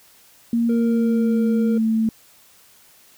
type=tone with pitch glide; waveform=sine; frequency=233.1 to 222.4 Hz; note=A#3 to A3; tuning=0 to +19 cents; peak=-16 dBFS; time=0.53-2.09 s; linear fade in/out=2 ms; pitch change=-81 cents; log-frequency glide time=0.68-1.46 s
type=tone; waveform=triangle; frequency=466.2 Hz; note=A#4; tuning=in tune; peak=-23 dBFS; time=0.69-1.78 s; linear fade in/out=5 ms
effects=white hiss -52 dBFS RMS until 3.17 s